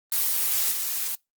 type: noise with level steps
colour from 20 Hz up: blue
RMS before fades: -24 / -28 dBFS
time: 0.12-1.15 s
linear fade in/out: 2 ms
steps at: 0.71 s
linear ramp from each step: 10 ms
effects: noise-tail reverb RT60 0.2 s tail -25 dB re dry + Opus 24 kbps